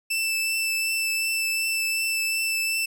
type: tone with vibrato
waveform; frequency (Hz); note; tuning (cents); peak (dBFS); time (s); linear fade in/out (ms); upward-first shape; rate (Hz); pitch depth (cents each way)
sawtooth; 2651; E7; +9; -20; 0.1-2.86; 10; triangle; 2.7; 13
effects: none